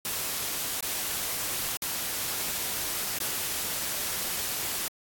white noise with dropouts, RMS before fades -31 dBFS, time 0.05-4.88 s, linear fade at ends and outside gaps 1 ms, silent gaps 0.807-0.826 / 1.77-1.82 / 3.186-3.202 s, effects AAC 64 kbps

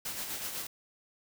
white noise with tremolo, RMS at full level -36 dBFS, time 0.05-0.67 s, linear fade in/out 5 ms, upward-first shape sine, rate 8 Hz, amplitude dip 45%, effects none

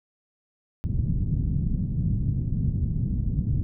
white low-pass noise, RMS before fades -25 dBFS, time 0.84-3.63 s, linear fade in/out 0 ms, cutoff 170 Hz, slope 24 dB/octave, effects none

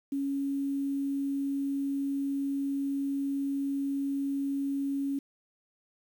sine tone with quantisation, 277.2 Hz, C#4, in tune, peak -28 dBFS, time 0.12-5.19 s, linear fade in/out 5 ms, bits 9, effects none

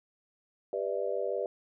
sine chord, E minor seventh, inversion first, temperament just, 395.6 / 494.4 / 593.3 / 659.3 Hz, G4 / B4 / D5 / E5, +16 / +2 / +18 / 0 cents, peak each -35 / -34 / -34 / -39 dBFS, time 0.73-1.46 s, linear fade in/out 2 ms, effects none

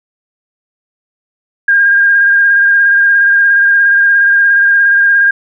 sine tone with vibrato, 1611 Hz, G6, 47 cents sharp, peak -5 dBFS, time 1.68-5.31 s, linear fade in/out 5 ms, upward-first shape square, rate 17 Hz, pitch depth 15 cents each way, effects none

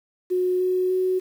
sine tone with pitch steps, 364.6 / 367.8 / 371 Hz, F#4 / F#4 / F#4, -25 / -10 / +5 cents, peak -19 dBFS, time 0.3-1.2 s, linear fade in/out 20 ms, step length 300 ms, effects 8-bit

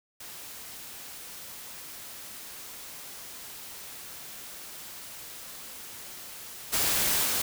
white noise with level steps, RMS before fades -43 / -26 / -28 dBFS, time 0.2-7.42 s, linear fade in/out 5 ms, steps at 6.72 / 7.24 s, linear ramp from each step 20 ms, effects none

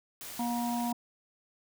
white noise, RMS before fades -43 dBFS, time 0.21-0.92 s, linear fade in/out 0 ms
harmonic tone, 238.5 Hz, A#3, 40 cents sharp, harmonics 1 / 3 / 4, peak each -31 / -36 / -37 dBFS, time 0.39-0.93 s, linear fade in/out 5 ms
effects none

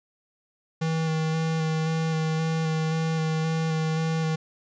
square tone with vibrato, 160 Hz, D#3, 49 cents sharp, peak -24 dBFS, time 0.81-4.36 s, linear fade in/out 10 ms, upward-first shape square, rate 1.9 Hz, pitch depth 13 cents each way, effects resampled to 16000 Hz + 11-bit

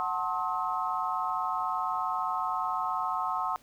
sine chord, F# diminished seventh, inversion none, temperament just, 740 / 888 / 1065.6 / 1278.7 Hz, F#5 / A5 / C6 / Eb6, 0 / +16 / +31 / +47 cents, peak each -34 / -35 / -32 / -33 dBFS, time 0-3.56 s, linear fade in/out 0 ms, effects pink hiss -60 dBFS RMS until 3.62 s

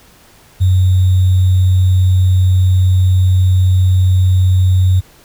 sine tone with sample-and-hold, 92.5 Hz, F#2, in tune, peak -7 dBFS, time 0.6-5.01 s, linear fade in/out 20 ms, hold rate 3675 Hz, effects pink hiss -45 dBFS RMS until 5.24 s

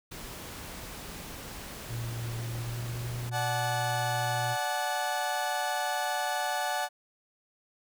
pink noise, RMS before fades -42 dBFS, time 0.11-3.3 s, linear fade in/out 10 ms
triangle tone with pitch glide, 116.54 to 120.23 Hz, A#2 to B2, 0 to -46 cents, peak -31 dBFS, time 1.88-4.57 s, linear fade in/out 50 ms, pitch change +54 cents, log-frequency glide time 2.4-3.12 s
30% pulse chord, D major, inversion none, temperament equal with one note detuned, 587.3 / 740 / 864.9 Hz, D5 / F#5 / A5, 0 / 0 / -30 cents, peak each -34 / -29 / -30 dBFS, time 3.31-6.89 s, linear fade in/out 50 ms
effects none

